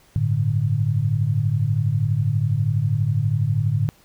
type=chord; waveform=sine; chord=G suspended second; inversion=none; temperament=just; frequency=98 / 110.25 / 147 Hz; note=G2 / A2 / D3; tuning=0 / +4 / +2 cents; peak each=-26 / -20 / -22 dBFS; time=0.16-3.89 s; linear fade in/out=0 ms; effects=pink hiss -55 dBFS RMS until 4.04 s